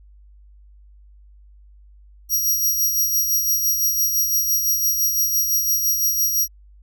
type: tone with tremolo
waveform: 10% pulse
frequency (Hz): 5720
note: F8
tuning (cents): +41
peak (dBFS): -10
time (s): 2.29-6.48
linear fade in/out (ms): 50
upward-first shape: sine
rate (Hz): 5.9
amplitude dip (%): 45
effects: added 50 Hz sine -45 dBFS peak until 6.82 s